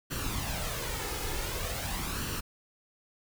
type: noise with flanger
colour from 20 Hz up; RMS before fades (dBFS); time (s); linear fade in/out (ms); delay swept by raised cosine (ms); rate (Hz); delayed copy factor
pink; -34; 0.1-2.41; 20; 0.68 to 2.38; 0.46; +0.55
effects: none